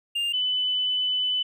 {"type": "tone pair in turn", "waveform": ["triangle", "sine"], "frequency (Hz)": [2804, 3003], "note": ["F7", "F#7"], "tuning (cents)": [6, 25], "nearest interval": "minor second", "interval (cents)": 119, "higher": "second", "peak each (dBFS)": -22, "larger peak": "neither", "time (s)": [[0.15, 0.33], [0.33, 1.43]], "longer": "second", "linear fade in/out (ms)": 10, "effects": []}